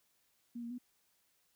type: tone with pitch steps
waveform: sine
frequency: 238 / 234.6 / 246.5 Hz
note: A#3 / A#3 / B3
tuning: +36 / +11 / -3 cents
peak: -40 dBFS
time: 0.55-0.784 s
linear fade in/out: 10 ms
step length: 78 ms
effects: white hiss -75 dBFS RMS until 1.55 s